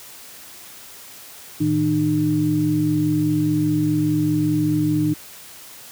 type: tone cluster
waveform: sine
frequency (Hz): 111.4 / 156.3 / 303.4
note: A2 / D#3 / D#4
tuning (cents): +22 / +8 / -44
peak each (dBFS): -26 / -22 / -18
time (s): 1.6-5.14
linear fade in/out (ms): 10
effects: white hiss -41 dBFS RMS until 5.91 s + high-pass 60 Hz 12 dB/octave